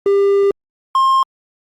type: tone pair in turn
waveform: triangle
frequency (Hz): 398.5 / 1063.9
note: G4 / C6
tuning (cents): +28 / +29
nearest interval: octave + perfect fourth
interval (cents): 1701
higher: second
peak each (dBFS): -8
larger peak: neither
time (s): 0.06-0.51 / 0.95-1.23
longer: first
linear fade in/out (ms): 2
effects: Opus 24 kbps